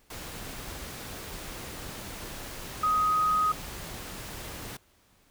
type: tone in noise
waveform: sine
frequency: 1254 Hz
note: D#6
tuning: 13 cents sharp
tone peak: -22 dBFS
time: 2.83-3.52 s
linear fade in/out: 5 ms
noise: pink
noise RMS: -40 dBFS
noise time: 0.1-4.77 s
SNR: +15 dB
effects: pink hiss -64 dBFS RMS until 5.3 s